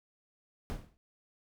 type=noise with exponential decay; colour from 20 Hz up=brown; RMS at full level=-33 dBFS; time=0.7-0.97 s; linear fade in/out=0 ms; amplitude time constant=57 ms; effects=none